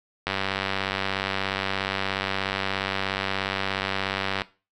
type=click train; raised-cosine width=0.3 ms; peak=-9 dBFS; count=403; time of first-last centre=0.27-4.419 s; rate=96.9 Hz; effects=noise-tail reverb RT60 0.3 s tail -17 dB re dry